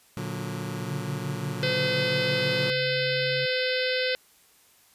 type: chord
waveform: sawtooth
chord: Bb augmented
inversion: none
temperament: just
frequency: 116.54 / 145.68 / 182.1 Hz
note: Bb2 / D3 / F#3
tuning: 0 / -14 / -27 cents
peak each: -31 dBFS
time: 0.17-2.7 s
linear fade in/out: 0 ms
type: tone with pitch glide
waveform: sine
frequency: 140 to 138.31 Hz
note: C#3 to C#3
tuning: +18 to -4 cents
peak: -33 dBFS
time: 0.81-3.46 s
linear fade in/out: 10 ms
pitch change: -22 cents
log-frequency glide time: 1.76-3.1 s
type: harmonic tone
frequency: 510 Hz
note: C5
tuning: 44 cents flat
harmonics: 1 / 3 / 4 / 5 / 6 / 7 / 8 / 9 / 10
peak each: -27 / -32 / -33 / -34 / -35 / -35 / -36 / -37 / -37 dBFS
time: 1.63-4.15 s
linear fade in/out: 0 ms
effects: white hiss -59 dBFS RMS until 4.94 s + resampled to 32000 Hz